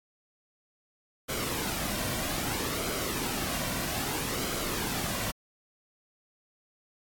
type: noise with flanger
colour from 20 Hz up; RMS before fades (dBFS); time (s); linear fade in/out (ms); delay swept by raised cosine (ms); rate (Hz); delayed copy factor
pink; -32; 1.28-5.32; 20; 1.1 to 2.4; 0.62; -0.5
effects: AAC 64 kbps